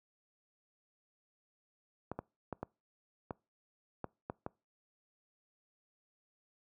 clicks, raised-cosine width 1 ms, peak -24 dBFS, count 8, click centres 2.116 / 2.19 / 2.527 / 2.63 / 3.308 / 4.043 / 4.299 / 4.464 s, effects noise-tail reverb RT60 0.3 s tail -25 dB re dry + high-pass 80 Hz 12 dB/octave

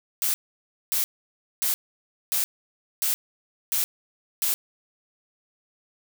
blue noise bursts, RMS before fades -24 dBFS, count 7, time 0.22-4.54 s, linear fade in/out 0 ms, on 120 ms, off 580 ms, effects none

